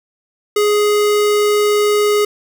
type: tone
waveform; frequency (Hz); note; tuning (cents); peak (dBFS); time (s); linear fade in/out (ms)
square; 416.7; G#4; +6; -12; 0.56-2.25; 5
effects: none